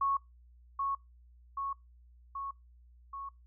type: tone with echo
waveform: sine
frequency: 1103 Hz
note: C#6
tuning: 9 cents flat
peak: -27 dBFS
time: 0.01-0.17 s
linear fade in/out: 5 ms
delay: 780 ms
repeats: 4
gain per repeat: -3 dB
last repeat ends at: 3.29 s
effects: noise-tail reverb RT60 0.2 s tail -24 dB re dry + added 60 Hz sine -56 dBFS peak until 3.46 s